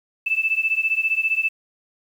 sine beating tone pair, 2629 / 2644 Hz, E7 / E7, -5 / +5 cents, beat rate 15 Hz, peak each -21 / -22 dBFS, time 0.26-1.49 s, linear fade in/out 10 ms, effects 8-bit

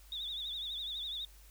sine tone with vibrato, 3600 Hz, A7, 39 cents sharp, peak -37 dBFS, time 0.12-1.25 s, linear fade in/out 2 ms, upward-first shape triangle, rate 12 Hz, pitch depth 120 cents each way, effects added 50 Hz sine -55 dBFS peak until 1.5 s + white hiss -62 dBFS RMS until 1.5 s

